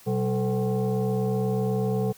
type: tone with frequency modulation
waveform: sine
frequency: 123.47 Hz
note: B2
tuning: in tune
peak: -22 dBFS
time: 0.06-2.13 s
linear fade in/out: 20 ms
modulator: 315 Hz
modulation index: 1.4
effects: white hiss -52 dBFS RMS until 2.17 s